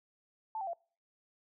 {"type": "tone with pitch steps", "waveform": "sine", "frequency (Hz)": [880, 775, 682.5], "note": ["A5", "G5", "F5"], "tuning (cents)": [0, -20, -40], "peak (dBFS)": -35, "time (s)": [0.55, 0.733], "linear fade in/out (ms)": 2, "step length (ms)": 61, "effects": ["noise-tail reverb RT60 0.4 s tail -24 dB re dry"]}